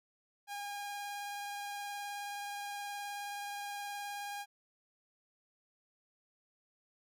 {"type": "tone with vibrato", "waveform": "sawtooth", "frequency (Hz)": 813, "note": "G#5", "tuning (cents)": -37, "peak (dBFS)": -36, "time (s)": [0.47, 4.46], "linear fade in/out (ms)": 50, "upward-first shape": "sine", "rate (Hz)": 19, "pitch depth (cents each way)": 12, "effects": []}